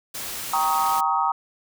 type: noise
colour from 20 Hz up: white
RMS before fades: -32 dBFS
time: 0.14-1.01 s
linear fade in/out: 10 ms
type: chord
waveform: sine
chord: Eb dominant seventh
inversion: first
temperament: equal with one note detuned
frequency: 784 / 932.3 / 1108.7 / 1261.2 Hz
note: G5 / Bb5 / Db6 / Eb6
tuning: 0 / 0 / 0 / +23 cents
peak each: -25 / -23 / -28 / -24 dBFS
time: 0.53-1.32 s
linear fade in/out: 5 ms
effects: none